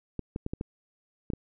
clicks, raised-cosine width 3 ms, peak -19 dBFS, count 7, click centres 0.193 / 0.361 / 0.464 / 0.535 / 0.611 / 1.302 / 1.335 s, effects none

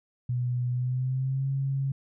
sine tone with pitch glide, 123.47 to 136.21 Hz, B2 to C#3, 0 to -30 cents, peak -25 dBFS, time 0.29-1.92 s, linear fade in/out 5 ms, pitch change +170 cents, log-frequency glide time 0.71-1.49 s, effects none

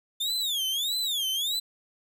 40% pulse tone with vibrato, 3520 Hz, A7, in tune, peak -25 dBFS, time 0.2-1.6 s, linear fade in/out 10 ms, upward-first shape sine, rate 1.6 Hz, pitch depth 240 cents each way, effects none

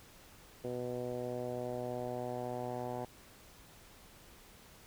10% pulse tone with low-pass filter sweep, 123.47 Hz, B2, in tune, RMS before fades -39 dBFS, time 0.64-3.05 s, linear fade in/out 5 ms, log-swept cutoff 500 to 860 Hz, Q 2.4, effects pink hiss -58 dBFS RMS until 4.86 s

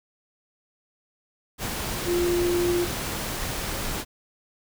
sine tone in noise, 350 Hz, F4, 4 cents sharp, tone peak -21 dBFS, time 2.05-2.87 s, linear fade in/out 50 ms, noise pink, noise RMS -30 dBFS, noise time 1.58-4.05 s, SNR +6 dB, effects none

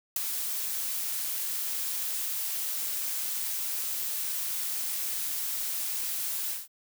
blue noise with ADSR envelope, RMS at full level -25 dBFS, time 0.16-6.68 s, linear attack 3 ms, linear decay 12 ms, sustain -7 dB, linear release 180 ms, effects none

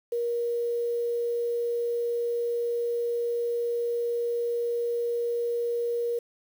sine tone with quantisation, 473.5 Hz, A#4, 27 cents sharp, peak -25 dBFS, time 0.12-6.19 s, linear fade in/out 5 ms, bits 8, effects none

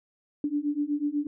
sine beating tone pair, 288 / 296.1 Hz, D4 / D4, -34 / +14 cents, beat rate 8.1 Hz, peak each -29 / -28 dBFS, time 0.44-1.27 s, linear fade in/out 2 ms, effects none

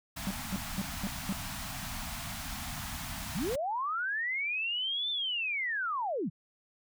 pink band-stop noise, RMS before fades -39 dBFS, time 0.16-3.56 s, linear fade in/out 10 ms, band 280 to 640 Hz, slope 96 dB/octave
triangle tone bursts, 194.4 Hz, G3, 14 cents flat, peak -28 dBFS, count 5, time 0.27-1.325 s, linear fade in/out 0 ms, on 35 ms, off 220 ms
sine linear two-way sweep, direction up then down, 123.9 to 3585 to 123.9 Hz, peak -30 dBFS, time 3.34-6.3 s, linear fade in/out 20 ms, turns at 5.1 s
effects none

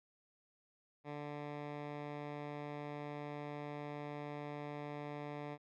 10% pulse tone with low-pass filter, 146.83 Hz, D3, in tune, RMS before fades -45 dBFS, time 1.04-5.58 s, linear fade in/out 50 ms, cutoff 2400 Hz, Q 0.76, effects none

